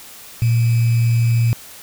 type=tone with sample-and-hold; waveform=sine; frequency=116.54 Hz; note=A#2; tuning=in tune; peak=-12 dBFS; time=0.42-1.53 s; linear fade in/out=0 ms; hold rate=2450 Hz; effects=white hiss -39 dBFS RMS until 1.82 s